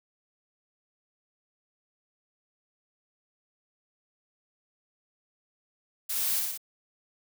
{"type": "noise with echo", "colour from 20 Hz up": "blue", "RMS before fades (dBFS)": -31, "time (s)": [6.09, 6.4], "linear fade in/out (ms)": 10, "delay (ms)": 59, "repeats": 3, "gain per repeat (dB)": -2, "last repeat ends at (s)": 6.577, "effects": []}